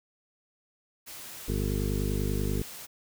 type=noise; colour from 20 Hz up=white; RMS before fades=-43 dBFS; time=1.06-2.87 s; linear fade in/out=20 ms
type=harmonic tone; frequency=50.2 Hz; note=G1; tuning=42 cents sharp; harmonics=1 / 2 / 3 / 4 / 5 / 7 / 8 / 9; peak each=-30 / -33 / -35 / -36 / -37 / -38 / -39 / -40 dBFS; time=1.48-2.62 s; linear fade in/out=5 ms
effects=none